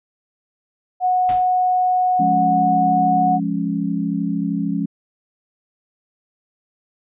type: tone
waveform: sine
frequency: 733 Hz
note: F#5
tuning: 16 cents flat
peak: -14 dBFS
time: 1-3.4 s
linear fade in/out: 50 ms
type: noise with exponential decay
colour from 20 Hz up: pink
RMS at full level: -29 dBFS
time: 1.29-1.54 s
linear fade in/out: 0 ms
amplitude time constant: 54 ms
type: chord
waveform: sine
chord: Db major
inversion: first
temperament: equal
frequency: 174.61 / 207.7 / 277.2 Hz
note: F3 / Ab3 / Db4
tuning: 0 / 0 / 0 cents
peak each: -23 dBFS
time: 2.19-4.86 s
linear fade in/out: 10 ms
effects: resampled to 8000 Hz